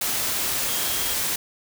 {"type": "tone in noise", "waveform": "sine", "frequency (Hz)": 3254, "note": "G#7", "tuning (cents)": -36, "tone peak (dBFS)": -35, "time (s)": [0.68, 1.14], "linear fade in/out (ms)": 5, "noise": "white", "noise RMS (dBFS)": -25, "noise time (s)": [0.01, 1.36], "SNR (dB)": -13, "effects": []}